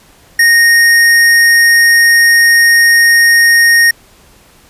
square tone, 1857 Hz, A#6, 7 cents flat, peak -5 dBFS, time 0.39-3.91 s, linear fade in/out 5 ms, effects pink hiss -44 dBFS RMS until 4.69 s + resampled to 32000 Hz

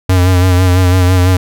square tone with vibrato, 91.2 Hz, F#2, 24 cents flat, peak -7 dBFS, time 0.09-1.37 s, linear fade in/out 5 ms, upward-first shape sine, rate 6 Hz, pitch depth 41 cents each way, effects none

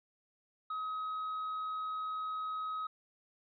sine tone with tanh clipping, 1269 Hz, D#6, 34 cents sharp, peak -36 dBFS, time 0.7-2.87 s, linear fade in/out 5 ms, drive 2 dB, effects resampled to 11025 Hz

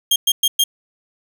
sawtooth tone bursts, 3218 Hz, G7, 45 cents sharp, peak -9 dBFS, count 4, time 0.11-0.64 s, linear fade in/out 5 ms, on 50 ms, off 110 ms, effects none

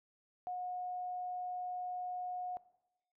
sine tone, 725 Hz, F#5, 35 cents flat, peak -37 dBFS, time 0.47-2.57 s, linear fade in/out 0 ms, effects noise-tail reverb RT60 0.9 s tail -18 dB re dry

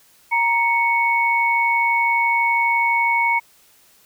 sine tone pair together, 935.9 / 2217 Hz, A#5 / C#7, +7 / 0 cents, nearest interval octave + minor third, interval 1493 cents, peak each -18 dBFS, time 0.31-3.4 s, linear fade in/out 20 ms, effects white hiss -54 dBFS RMS until 4.05 s

